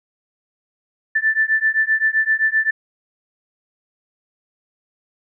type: beating tone pair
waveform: sine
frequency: 1760 / 1767.7 Hz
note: A6 / A6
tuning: 0 / +8 cents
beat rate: 7.7 Hz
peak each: -18 dBFS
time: 1.15-2.71 s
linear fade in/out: 10 ms
effects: none